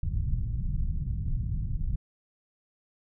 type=low-pass noise; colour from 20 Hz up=pink; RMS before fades=-29 dBFS; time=0.03-1.96 s; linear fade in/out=2 ms; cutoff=140 Hz; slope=24 dB/octave; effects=none